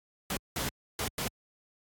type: noise bursts at uneven times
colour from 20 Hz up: pink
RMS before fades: -32 dBFS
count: 4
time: 0.3-0.37 / 0.56-0.69 / 0.99-1.08 / 1.18-1.28 s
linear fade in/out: 2 ms
effects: high-pass 60 Hz 12 dB/octave + AAC 64 kbps